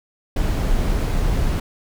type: noise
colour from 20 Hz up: brown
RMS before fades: -19 dBFS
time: 0.36-1.6 s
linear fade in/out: 5 ms
effects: none